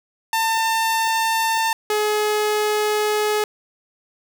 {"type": "tone pair in turn", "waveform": "sawtooth", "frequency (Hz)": [898, 423], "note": ["A5", "G#4"], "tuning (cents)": [35, 32], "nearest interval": "octave + minor second", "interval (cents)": 1303, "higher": "first", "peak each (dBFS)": -14, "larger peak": "neither", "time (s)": [[0.33, 1.73], [1.9, 3.44]], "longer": "second", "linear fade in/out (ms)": 2, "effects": []}